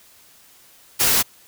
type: noise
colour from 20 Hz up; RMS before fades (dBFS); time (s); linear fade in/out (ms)
white; -17; 0.99-1.23; 20
effects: white hiss -51 dBFS RMS until 1.47 s